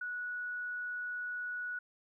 sine tone, 1468 Hz, F#6, 14 cents flat, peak -36 dBFS, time 0.01-1.79 s, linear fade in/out 5 ms, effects 13-bit

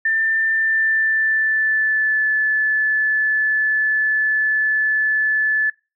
sine tone with pitch glide, 1787 to 1735.1 Hz, A6 to A6, +26 to -25 cents, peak -15 dBFS, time 0.05-5.7 s, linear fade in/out 5 ms, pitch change -51 cents, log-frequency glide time 0.51-2.29 s, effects noise-tail reverb RT60 0.3 s tail -23 dB re dry

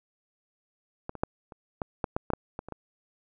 clicks, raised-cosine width 1 ms, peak -20 / -25 / -11 / -30 / -16 / -13 / -13 / -14 / -11 / -20 / -27 / -22 dBFS, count 12, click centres 1.094 / 1.153 / 1.235 / 1.522 / 1.818 / 2.042 / 2.165 / 2.303 / 2.335 / 2.591 / 2.686 / 2.723 s, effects none

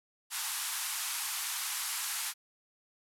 white band-pass noise, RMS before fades -36 dBFS, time 0.3-2.34 s, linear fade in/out 50 ms, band 810 to 13000 Hz, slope 48 dB/octave, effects none

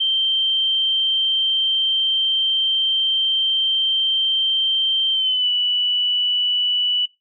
sine tone with pitch glide, 3136 to 2960 Hz, G7 to F#7, 0 to 0 cents, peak -16 dBFS, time 0-7.06 s, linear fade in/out 10 ms, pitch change -100 cents, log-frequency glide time 5.12-5.49 s, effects noise-tail reverb RT60 0.2 s tail -20 dB re dry

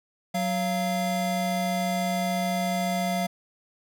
square tone pair together, 185.2 / 690.4 Hz, F#3 / F5, +2 / -20 cents, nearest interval octave + major seventh, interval 2278 cents, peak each -28 dBFS, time 0.34-3.27 s, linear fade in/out 10 ms, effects none

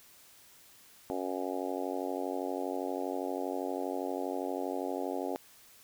harmonic tone, 92.5 Hz, F#2, in tune, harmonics 3 / 4 / 5 / 6 / 7 / 8 / 9, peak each -38 / -39 / -40 / -41 / -41 / -42 / -43 dBFS, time 1.1-5.36 s, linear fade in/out 0 ms, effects white hiss -58 dBFS RMS until 5.83 s

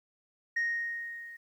sine tone with level ramp, 1864.7 Hz, A#6, in tune, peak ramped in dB -24 to -44 dBFS, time 0.56-1.37 s, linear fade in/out 10 ms, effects tanh soft clip ceiling -25 dBFS + 11-bit

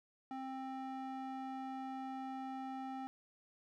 square tone with band-pass filter, 264 Hz, C4, 16 cents sharp, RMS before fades -44 dBFS, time 0.31-3.07 s, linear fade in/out 0 ms, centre 670 Hz, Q 1.5, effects none

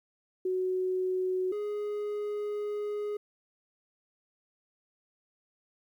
sine / triangle tone pair in turn, 370.7 / 416.1 Hz, F#4 / G#4, +3 / +3 cents, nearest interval major second, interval 200 cents, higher second, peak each -27 / -29 dBFS, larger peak first, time 0.45-1.52 / 1.52-3.17 s, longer second, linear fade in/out 5 ms, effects 11-bit

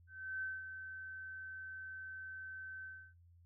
sine tone with ADSR envelope, 1537 Hz, G6, 35 cents flat, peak -37 dBFS, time 0.07-3.14 s, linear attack 350 ms, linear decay 200 ms, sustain -8 dB, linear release 300 ms, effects noise-tail reverb RT60 0.3 s tail -24 dB re dry + added 86 Hz sine -61 dBFS peak until 3.45 s

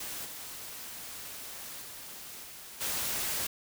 white noise with level steps, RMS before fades -39 / -43 / -45 / -47 / -33 dBFS, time 0-3.47 s, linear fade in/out 5 ms, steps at 0.24 / 1.81 / 2.43 / 2.8 s, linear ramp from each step 20 ms, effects none

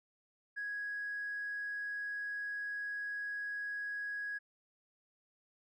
triangle tone with tanh clipping, 1661.2 Hz, G#6, in tune, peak -37 dBFS, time 0.56-4.39 s, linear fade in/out 20 ms, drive 4 dB, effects none

